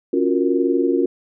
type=chord; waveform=sine; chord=Gb major seventh; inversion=second; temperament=equal; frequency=277.2 / 349.2 / 370 / 466.2 Hz; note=Db4 / F4 / Gb4 / Bb4; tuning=0 / 0 / 0 / 0 cents; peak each=-20 / -19 / -22 / -23 dBFS; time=0.13-1.06 s; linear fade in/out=5 ms; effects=none